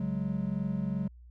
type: chord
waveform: triangle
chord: C# suspended fourth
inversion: none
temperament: equal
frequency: 138.59 / 185 / 207.7 Hz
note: C#3 / F#3 / G#3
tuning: 0 / 0 / 0 cents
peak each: -34 / -30 / -32 dBFS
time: 0-1.08 s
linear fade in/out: 5 ms
effects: added 60 Hz sine -49 dBFS peak until 1.3 s